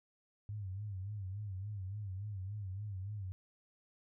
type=tone with vibrato; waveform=sine; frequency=99.3 Hz; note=G2; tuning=23 cents sharp; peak=-39 dBFS; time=0.49-3.32 s; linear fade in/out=0 ms; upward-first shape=sine; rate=3.5 Hz; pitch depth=120 cents each way; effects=none